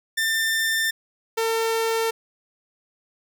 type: tone pair in turn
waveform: sawtooth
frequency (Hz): 1792 / 451.9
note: A6 / A4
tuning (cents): +31 / +46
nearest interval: 2 octaves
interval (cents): 2385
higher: first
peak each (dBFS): -17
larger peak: neither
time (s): 0.17-0.91 / 1.37-2.11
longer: neither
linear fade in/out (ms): 10
effects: none